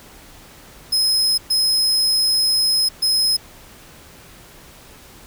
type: tone bursts at uneven times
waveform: 40% pulse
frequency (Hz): 5120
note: D#8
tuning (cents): +49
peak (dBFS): -14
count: 3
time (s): 0.92-1.38 / 1.5-2.89 / 3.02-3.37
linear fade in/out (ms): 10
effects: pink hiss -44 dBFS RMS until 5.26 s